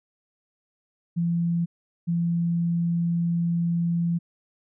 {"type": "tone pair in turn", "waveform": "sine", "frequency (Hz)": [170.1, 170.1], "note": ["F3", "F3"], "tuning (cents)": [-45, -45], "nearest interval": "unison", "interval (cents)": 0, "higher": "neither", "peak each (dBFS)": -21, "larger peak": "neither", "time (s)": [[1.16, 1.66], [2.07, 4.19]], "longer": "second", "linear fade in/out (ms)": 20, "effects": []}